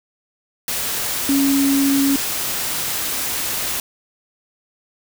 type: tone in noise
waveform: sine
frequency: 276.2 Hz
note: C#4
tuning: 6 cents flat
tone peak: -14 dBFS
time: 1.29-2.16 s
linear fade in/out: 2 ms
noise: white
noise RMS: -23 dBFS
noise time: 0.68-3.8 s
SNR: +6 dB
effects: none